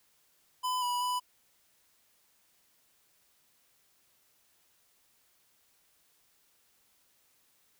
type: tone with pitch steps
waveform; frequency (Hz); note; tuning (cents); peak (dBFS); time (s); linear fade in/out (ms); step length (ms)
square; 1006 / 980 / 993; B5 / B5 / B5; +32 / -14 / +9; -30; 0.63-1.2; 20; 190
effects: white hiss -69 dBFS RMS until 7.79 s